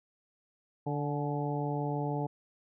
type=harmonic tone with a mistuned harmonic; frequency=146.1 Hz; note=D3; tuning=9 cents flat; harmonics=1 / 2 / 3 / 4 / 5 / 6; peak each=-33 / -37 / -38 / -42 / -40 / -39 dBFS; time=0.86-2.27 s; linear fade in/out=10 ms; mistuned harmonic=6; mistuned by=-40 cents; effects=none